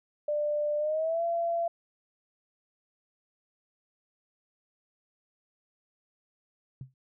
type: tone with pitch glide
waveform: sine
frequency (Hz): 594 to 678.4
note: D5 to E5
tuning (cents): +20 to +50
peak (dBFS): -26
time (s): 0.28-1.68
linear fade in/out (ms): 5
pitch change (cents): +230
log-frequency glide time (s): 0.78-1.23
type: tone with exponential decay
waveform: sine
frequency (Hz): 130.81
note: C3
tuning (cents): 0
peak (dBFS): -34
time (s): 6.81-6.94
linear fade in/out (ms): 2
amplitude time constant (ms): 27
effects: none